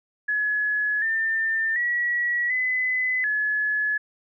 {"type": "tone with pitch steps", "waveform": "sine", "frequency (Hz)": [1696, 1795, 1926, 2016, 1705], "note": ["G#6", "A6", "B6", "B6", "G#6"], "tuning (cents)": [36, 34, -44, 35, 45], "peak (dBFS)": -21, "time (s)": [0.28, 3.98], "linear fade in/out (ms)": 10, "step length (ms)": 740, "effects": []}